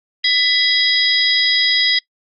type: tone cluster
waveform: sine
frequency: 1993 / 3284 / 3884 / 4956 Hz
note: B6 / G#7 / B7 / D#8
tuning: +15 / -20 / -30 / -8 cents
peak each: -18 dBFS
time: 0.24-1.99 s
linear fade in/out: 5 ms
effects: noise-tail reverb RT60 0.1 s tail -23 dB re dry + Opus 32 kbps